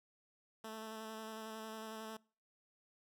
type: tone with vibrato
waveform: 10% pulse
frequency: 220 Hz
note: A3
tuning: in tune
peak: -37 dBFS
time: 0.64-2.17 s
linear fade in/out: 5 ms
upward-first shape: square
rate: 11 Hz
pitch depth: 14 cents each way
effects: noise-tail reverb RT60 0.4 s tail -24 dB re dry